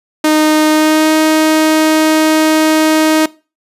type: tone with pitch glide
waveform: sawtooth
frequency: 308.5 to 313.2 Hz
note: D#4 to D#4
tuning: -15 to +11 cents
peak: -4 dBFS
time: 0.24-3.26 s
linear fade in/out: 5 ms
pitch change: +26 cents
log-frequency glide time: 0.7-1.12 s
effects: noise-tail reverb RT60 0.3 s tail -20 dB re dry + resampled to 32000 Hz